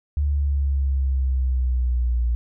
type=exponential sweep; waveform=sine; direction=down; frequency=73 to 58.7 Hz; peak=-18 dBFS; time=0.17-2.35 s; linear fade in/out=0 ms; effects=none